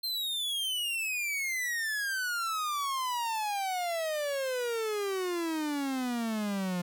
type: exponential sweep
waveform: 45% pulse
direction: down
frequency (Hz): 4186 to 174.8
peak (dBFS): -30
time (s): 0.03-6.82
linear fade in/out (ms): 10
effects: none